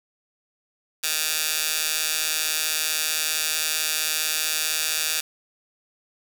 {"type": "tone with high-pass filter", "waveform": "15% pulse", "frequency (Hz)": 155.56, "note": "D#3", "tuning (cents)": 0, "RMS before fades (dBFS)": -25, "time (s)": [1.03, 5.21], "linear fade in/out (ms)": 10, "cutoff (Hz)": 3500, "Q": 0.58, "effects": []}